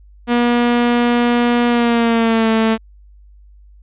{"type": "tone with pitch glide", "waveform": "sawtooth", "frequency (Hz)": [240, 222.6], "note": ["B3", "A3"], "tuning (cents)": [-49, 20], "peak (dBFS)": -8, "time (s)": [0.27, 2.78], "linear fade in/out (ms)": 50, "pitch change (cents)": -131, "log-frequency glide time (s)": [1.68, 2.5], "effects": ["added 50 Hz sine -41 dBFS peak until 3.82 s", "resampled to 8000 Hz"]}